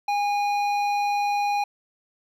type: tone with hard clipping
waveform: triangle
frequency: 818 Hz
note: G#5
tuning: 26 cents flat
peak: -23 dBFS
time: 0.08-1.64 s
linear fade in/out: 5 ms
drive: 14 dB
effects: none